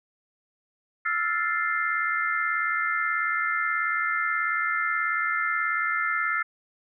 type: chord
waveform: sine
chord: F major seventh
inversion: third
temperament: equal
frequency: 1318.5 / 1396.9 / 1760 / 2093 Hz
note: E6 / F6 / A6 / C7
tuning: 0 / 0 / 0 / 0 cents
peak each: -29 dBFS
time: 1.05-6.43 s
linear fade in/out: 10 ms
effects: none